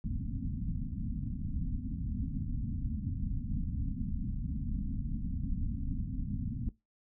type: low-pass noise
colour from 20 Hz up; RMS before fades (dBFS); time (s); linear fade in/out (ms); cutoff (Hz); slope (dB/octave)
pink; -35; 0.04-6.69; 2; 270; 96
effects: noise-tail reverb RT60 0.2 s tail -19 dB re dry